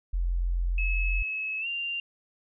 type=tone; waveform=sine; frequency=43.65 Hz; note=F1; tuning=in tune; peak=-24 dBFS; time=0.13-1.23 s; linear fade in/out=10 ms
type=tone with pitch glide; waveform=sine; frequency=2582 to 2783 Hz; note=E7 to F7; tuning=-37 to -7 cents; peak=-29 dBFS; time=0.78-2 s; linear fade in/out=2 ms; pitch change=+130 cents; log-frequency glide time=1.6-1.67 s
effects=none